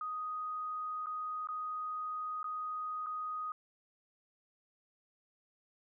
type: tone with dropouts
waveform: sine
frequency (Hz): 1247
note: D#6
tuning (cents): +3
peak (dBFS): -36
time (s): 0.01-3.52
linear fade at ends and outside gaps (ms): 2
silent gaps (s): 1.06-1.068 / 1.472-1.487 / 2.43-2.442 / 3.062-3.067
effects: none